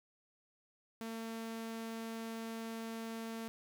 sawtooth tone, 226.1 Hz, A3, 47 cents sharp, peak -37 dBFS, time 1.01-3.48 s, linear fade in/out 0 ms, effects 12-bit

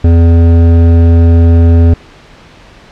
sine tone with hard clipping, 84 Hz, E2, 33 cents sharp, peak -4 dBFS, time 0.04-1.94 s, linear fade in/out 5 ms, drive 12 dB, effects pink hiss -37 dBFS RMS until 2.91 s + low-pass 4000 Hz 12 dB/octave

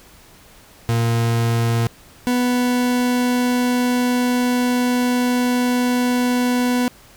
40% pulse tone pair in turn, 116.1 / 247.1 Hz, A#2 / B3, -7 / +1 cents, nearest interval octave + minor second, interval 1308 cents, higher second, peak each -15 dBFS, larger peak neither, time 0.89-1.87 / 2.27-6.88 s, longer second, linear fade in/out 0 ms, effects pink hiss -47 dBFS RMS until 7.16 s

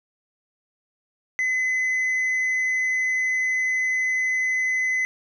triangle tone with tanh clipping, 2028 Hz, B6, 45 cents sharp, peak -21 dBFS, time 1.39-5.05 s, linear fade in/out 0 ms, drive 7 dB, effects none

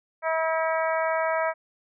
harmonic tone, 322.4 Hz, E4, 38 cents flat, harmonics 2 / 3 / 4 / 5 / 6 / 7, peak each -25 / -29 / -31 / -33 / -35 / -36 dBFS, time 0.22-1.54 s, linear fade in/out 50 ms, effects none

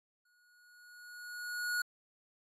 square tone with exponential growth, 1452 Hz, F#6, 33 cents flat, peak -31 dBFS, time 0.25-1.82 s, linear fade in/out 5 ms, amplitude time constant 340 ms, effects AAC 48 kbps

